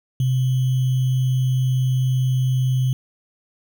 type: tone with sample-and-hold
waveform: sine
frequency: 128.9 Hz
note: C3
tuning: 26 cents flat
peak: -16 dBFS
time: 0.2-2.93 s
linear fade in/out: 2 ms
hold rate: 3150 Hz
effects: none